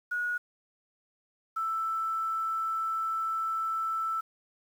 sine tone pair in turn, 1453 / 1323.2 Hz, F#6 / E6, -32 / +6 cents, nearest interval major second, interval 162 cents, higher first, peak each -28 dBFS, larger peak neither, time 0.11-0.38 / 1.56-4.21 s, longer second, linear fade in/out 10 ms, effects 9-bit

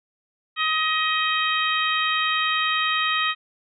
harmonic tone, 630 Hz, D#5, 21 cents sharp, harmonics 2 / 3 / 4 / 5 / 6, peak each -24 / -26 / -27 / -28 / -29 dBFS, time 0.56-3.35 s, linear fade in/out 50 ms, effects none

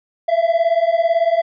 triangle beating tone pair, 659.3 / 677.3 Hz, E5 / E5, 0 / +47 cents, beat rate 18 Hz, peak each -15 / -14 dBFS, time 0.28-1.42 s, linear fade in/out 10 ms, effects resampled to 11025 Hz

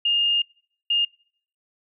sine tone bursts at uneven times, 2828 Hz, F7, 21 cents sharp, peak -18 dBFS, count 2, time 0.05-0.42 / 0.9-1.05 s, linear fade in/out 5 ms, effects noise-tail reverb RT60 0.6 s tail -26 dB re dry

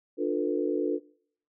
sine chord, B half-diminished seventh, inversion first, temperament just, 296.3 / 355.6 / 444.5 / 493.9 Hz, D4 / F4 / A4 / B4, +15 / +31 / +18 / 0 cents, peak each -30 / -30 / -30 / -33 dBFS, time 0.17-1 s, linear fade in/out 50 ms, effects noise-tail reverb RT60 0.6 s tail -23 dB re dry

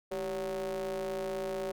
square ring-modulated tone, 89.6 Hz, F2, 45 cents sharp, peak -31 dBFS, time 0.11-1.72 s, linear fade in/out 10 ms, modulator 476 Hz, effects none

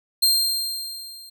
sawtooth tone with level ramp, 4186 Hz, C8, in tune, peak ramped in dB -11 to -38 dBFS, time 0.22-1.3 s, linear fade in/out 10 ms, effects none

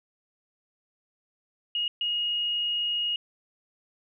sine tone bursts at uneven times, 2874 Hz, F7, 49 cents sharp, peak -25 dBFS, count 2, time 1.75-1.88 / 2.01-3.16 s, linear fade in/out 2 ms, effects none

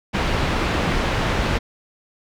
pink low-pass noise, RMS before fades -21 dBFS, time 0.13-1.59 s, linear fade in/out 20 ms, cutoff 3100 Hz, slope 12 dB/octave, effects none

